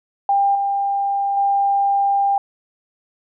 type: tone with level steps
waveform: sine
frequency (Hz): 797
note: G5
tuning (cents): +28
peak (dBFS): -13 / -17 / -14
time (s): 0.29-2.38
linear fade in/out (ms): 2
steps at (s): 0.55 / 1.37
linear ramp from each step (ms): 2
effects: none